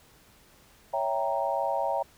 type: chord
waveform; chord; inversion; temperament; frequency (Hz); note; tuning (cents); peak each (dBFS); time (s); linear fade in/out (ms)
sine; C# diminished seventh; none; equal with one note detuned; 557.6 / 659.3 / 784 / 932.3; C#5 / E5 / G5 / Bb5; +10 / 0 / 0 / 0; -31; 0.93-2.03; 10
effects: pink hiss -58 dBFS RMS until 2.17 s